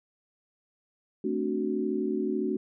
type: chord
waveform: sine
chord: D dominant seventh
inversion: second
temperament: equal with one note detuned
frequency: 220 / 261.6 / 293.7 / 371.9 Hz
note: A3 / C4 / D4 / F#4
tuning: 0 / 0 / 0 / +9 cents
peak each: -32 / -34 / -32 / -30 dBFS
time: 1.24-2.57 s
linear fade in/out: 5 ms
effects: none